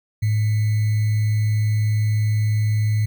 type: tone with sample-and-hold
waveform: sine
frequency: 107.1 Hz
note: A2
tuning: 46 cents flat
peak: -16 dBFS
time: 0.22-3.06 s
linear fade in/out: 10 ms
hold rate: 2100 Hz
effects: none